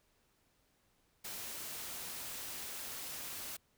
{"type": "noise", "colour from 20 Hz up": "white", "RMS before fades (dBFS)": -44, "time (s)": [1.24, 3.57], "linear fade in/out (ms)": 10, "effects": ["pink hiss -74 dBFS RMS until 3.77 s"]}